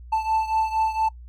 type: beating tone pair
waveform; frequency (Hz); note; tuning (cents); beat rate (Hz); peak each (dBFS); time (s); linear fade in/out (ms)
triangle; 880 / 884.3; A5 / A5; 0 / +8; 4.3; -20 / -24; 0.12-1.09; 10
effects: noise-tail reverb RT60 0.1 s tail -22 dB re dry + added 60 Hz sine -39 dBFS peak until 1.28 s